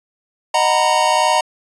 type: chord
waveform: square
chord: B major seventh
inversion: first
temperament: just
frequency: 617.4 / 740.8 / 926 / 987.8 Hz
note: D#5 / F#5 / A#5 / B5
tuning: -14 / +2 / -12 / 0 cents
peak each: -20 / -20 / -17 / -21 dBFS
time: 0.54-1.41 s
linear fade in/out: 5 ms
effects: resampled to 22050 Hz